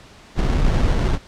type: noise with sample-and-hold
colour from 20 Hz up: brown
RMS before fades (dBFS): -17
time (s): 0.35-1.19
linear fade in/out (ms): 50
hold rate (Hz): 2450
effects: pink hiss -45 dBFS RMS until 1.27 s + low-pass 6000 Hz 12 dB/octave